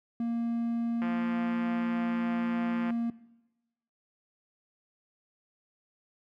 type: tone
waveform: triangle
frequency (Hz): 233.1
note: A#3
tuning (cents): 0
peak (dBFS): -26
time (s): 0.2-3.1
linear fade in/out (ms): 2
type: click train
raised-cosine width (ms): 0.5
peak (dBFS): -24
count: 329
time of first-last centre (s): 1.02-2.905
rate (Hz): 174
effects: noise-tail reverb RT60 1.0 s tail -19 dB re dry + high-pass 60 Hz 12 dB/octave